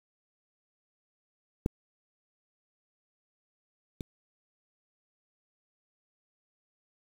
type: clicks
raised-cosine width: 3 ms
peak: -13 / -24 dBFS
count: 2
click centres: 1.661 / 4.008 s
effects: 7-bit